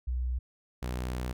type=tone pair in turn; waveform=sine / sawtooth; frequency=62.1 / 62.1 Hz; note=B1 / B1; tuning=+10 / +10 cents; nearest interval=unison; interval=0 cents; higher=neither; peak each=-28 dBFS; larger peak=neither; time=0.07-0.39 / 0.82-1.33 s; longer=second; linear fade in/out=10 ms; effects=none